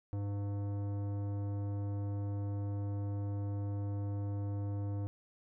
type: tone with tanh clipping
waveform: sine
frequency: 101 Hz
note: G#2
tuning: 48 cents flat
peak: -36 dBFS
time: 0.13-5.07 s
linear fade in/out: 0 ms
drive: 15 dB
effects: none